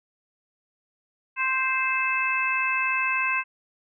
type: harmonic tone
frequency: 523.3 Hz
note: C5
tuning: in tune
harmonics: 2 / 3 / 4 / 5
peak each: -28 / -29 / -30 / -25 dBFS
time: 1.36-3.44 s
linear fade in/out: 50 ms
effects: none